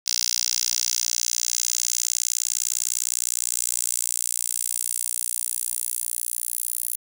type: tone with high-pass filter sweep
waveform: 10% pulse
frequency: 59.8 Hz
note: A#1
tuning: 45 cents sharp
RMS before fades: -26 dBFS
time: 0.06-6.96 s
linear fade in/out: 10 ms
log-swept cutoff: 5300 to 11000 Hz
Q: 3
effects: none